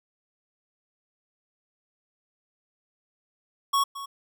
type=tone with echo; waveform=square; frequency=1109 Hz; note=C#6; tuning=in tune; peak=-21 dBFS; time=3.73-3.84 s; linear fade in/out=10 ms; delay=220 ms; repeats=1; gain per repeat=-14 dB; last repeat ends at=4.06 s; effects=none